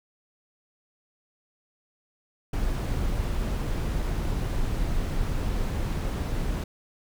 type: noise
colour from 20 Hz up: brown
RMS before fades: -27 dBFS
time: 2.53-6.64 s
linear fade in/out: 5 ms
effects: none